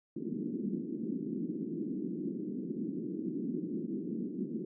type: band-pass noise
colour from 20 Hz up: pink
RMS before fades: -37 dBFS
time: 0.16-4.65 s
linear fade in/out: 5 ms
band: 180 to 360 Hz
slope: 48 dB/octave
effects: none